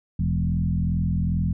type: tone with frequency modulation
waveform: sine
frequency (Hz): 124.8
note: B2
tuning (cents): +19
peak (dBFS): -20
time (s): 0.19-1.53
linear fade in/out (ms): 5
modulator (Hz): 42.5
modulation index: 1.8
effects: none